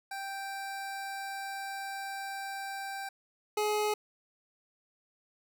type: tone pair in turn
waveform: 25% pulse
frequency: 784 / 421.7 Hz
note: G5 / G#4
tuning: 0 / +26 cents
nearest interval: major seventh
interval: 1074 cents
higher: first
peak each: -33 / -24 dBFS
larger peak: second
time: 0.11-3.09 / 3.57-3.94 s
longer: first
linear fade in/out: 5 ms
effects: none